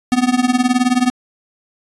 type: tone with tremolo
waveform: square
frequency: 249.6 Hz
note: B3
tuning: 19 cents sharp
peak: -9 dBFS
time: 0.12-1.1 s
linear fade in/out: 0 ms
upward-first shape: triangle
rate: 19 Hz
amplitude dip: 95%
effects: resampled to 24000 Hz